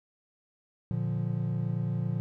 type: chord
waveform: triangle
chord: Bb major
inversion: none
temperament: equal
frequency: 116.54 / 146.83 / 174.61 Hz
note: Bb2 / D3 / F3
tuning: 0 / 0 / 0 cents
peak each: -29 / -31 / -31 dBFS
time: 0.91-2.2 s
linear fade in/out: 0 ms
effects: none